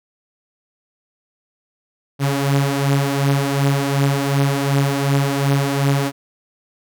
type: beating tone pair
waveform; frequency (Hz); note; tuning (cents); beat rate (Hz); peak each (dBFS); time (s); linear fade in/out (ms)
sawtooth; 138.59 / 141.29; C#3 / C#3; 0 / +33; 2.7; -13 / -17; 2.19-6.12; 50
effects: none